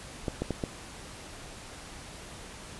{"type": "clicks", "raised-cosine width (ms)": 2, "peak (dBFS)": -16, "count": 4, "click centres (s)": [0.282, 0.42, 0.507, 0.638], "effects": ["pink hiss -45 dBFS RMS until 2.79 s", "resampled to 24000 Hz"]}